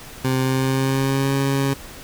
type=tone with pitch glide; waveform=20% pulse; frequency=130.6 to 137.17 Hz; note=C3 to C#3; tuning=-3 to -18 cents; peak=-13 dBFS; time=0.24-1.74 s; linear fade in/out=10 ms; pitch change=+85 cents; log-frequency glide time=0.39-1.33 s; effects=pink hiss -39 dBFS RMS until 2.03 s